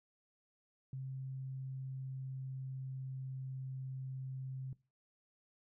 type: tone with pitch glide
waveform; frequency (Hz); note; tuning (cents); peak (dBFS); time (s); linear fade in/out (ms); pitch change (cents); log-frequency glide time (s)
sine; 132.6 to 131.68; C3 to C3; +23 to +11; -40; 0.93-4.73; 2; -12; 1.09-3.69
effects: noise-tail reverb RT60 0.3 s tail -20 dB re dry